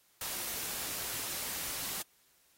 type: noise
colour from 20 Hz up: white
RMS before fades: -38 dBFS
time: 0.21-2.02 s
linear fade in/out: 2 ms
effects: white hiss -68 dBFS RMS until 2.57 s + AAC 48 kbps